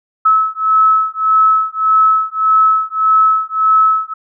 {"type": "beating tone pair", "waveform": "sine", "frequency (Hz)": [1296, 1297.7], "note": ["E6", "E6"], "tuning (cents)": [-30, -28], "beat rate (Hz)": 1.7, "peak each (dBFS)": -12, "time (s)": [0.25, 4.14], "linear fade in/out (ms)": 10, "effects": []}